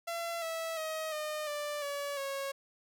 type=tone with pitch steps; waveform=sawtooth; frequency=677 / 653.9 / 631.7 / 610.1 / 589.4 / 569.3 / 549.9 Hz; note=E5 / E5 / D#5 / D#5 / D5 / C#5 / C#5; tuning=+46 / -14 / +26 / -34 / +6 / +46 / -14 cents; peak=-31 dBFS; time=0.07-2.52 s; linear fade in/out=10 ms; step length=350 ms; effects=none